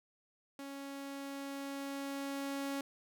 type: tone with level ramp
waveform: sawtooth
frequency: 277.2 Hz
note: C#4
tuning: in tune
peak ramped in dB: -40 to -32 dBFS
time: 0.59-2.81 s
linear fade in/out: 2 ms
effects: none